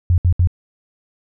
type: tone bursts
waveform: sine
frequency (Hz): 88.5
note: F2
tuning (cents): +23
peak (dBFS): -10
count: 3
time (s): 0.1-0.473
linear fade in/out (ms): 0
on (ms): 79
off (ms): 68
effects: none